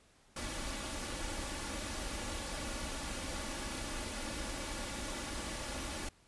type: noise with comb filter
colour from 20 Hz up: pink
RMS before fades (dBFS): -40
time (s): 0.36-6.09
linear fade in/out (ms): 5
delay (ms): 3.5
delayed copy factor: +0.55
effects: pink hiss -66 dBFS RMS until 6.27 s + resampled to 24000 Hz